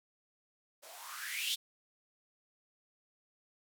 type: noise with band-pass filter sweep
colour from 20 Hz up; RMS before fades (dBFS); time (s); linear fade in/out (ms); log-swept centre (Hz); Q
violet; -40; 0.82-1.56; 20; 530 to 3700; 6.7
effects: none